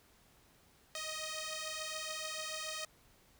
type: beating tone pair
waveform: 5% pulse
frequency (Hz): 622.3 / 629.2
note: D#5 / D#5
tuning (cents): 0 / +19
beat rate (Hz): 6.9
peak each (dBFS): -31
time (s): 0.95-2.85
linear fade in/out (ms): 2
effects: pink hiss -66 dBFS RMS until 3.39 s